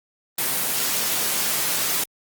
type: high-pass noise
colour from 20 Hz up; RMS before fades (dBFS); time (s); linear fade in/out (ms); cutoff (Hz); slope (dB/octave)
white; -23; 0.38-2.04; 5; 110; 48
effects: Opus 24 kbps